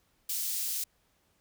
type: high-pass noise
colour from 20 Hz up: white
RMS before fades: -33 dBFS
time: 0.29-0.84 s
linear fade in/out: 5 ms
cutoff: 4500 Hz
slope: 12 dB/octave
effects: pink hiss -71 dBFS RMS until 1.4 s